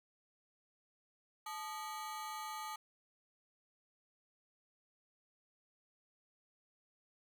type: ring-modulated tone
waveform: 40% pulse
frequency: 1046.5 Hz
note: C6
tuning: in tune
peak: -38 dBFS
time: 1.46-2.76 s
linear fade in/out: 5 ms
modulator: 181 Hz
effects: none